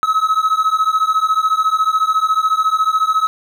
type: beating tone pair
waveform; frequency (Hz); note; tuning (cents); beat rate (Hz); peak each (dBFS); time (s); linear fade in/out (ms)
triangle; 1278 / 1292; D#6 / E6; +46 / -35; 14; -14; 0.03-3.27; 0
effects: none